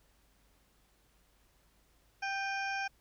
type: harmonic tone with a mistuned harmonic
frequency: 784 Hz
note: G5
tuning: in tune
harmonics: 1 / 2 / 3 / 4 / 6 / 7 / 8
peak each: -37 / -37 / -40 / -52 / -55 / -47 / -55 dBFS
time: 2.22-2.88 s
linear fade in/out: 10 ms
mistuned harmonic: 3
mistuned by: +57 cents
effects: added 50 Hz sine -70 dBFS peak until 3 s + pink hiss -70 dBFS RMS until 3 s